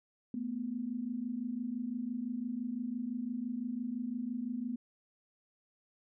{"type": "tone pair together", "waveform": "sine", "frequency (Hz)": [222.4, 248.3], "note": ["A3", "B3"], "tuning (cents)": [19, 9], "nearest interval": "major second", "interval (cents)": 190, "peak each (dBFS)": [-39, -36], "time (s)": [0.34, 4.76], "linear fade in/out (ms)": 2, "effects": []}